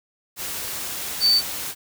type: tone in noise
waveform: sine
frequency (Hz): 4557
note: C#8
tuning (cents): +47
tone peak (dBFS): -14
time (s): 1.2-1.42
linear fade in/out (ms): 50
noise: white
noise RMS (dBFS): -30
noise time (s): 0.36-1.75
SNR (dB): +13
effects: none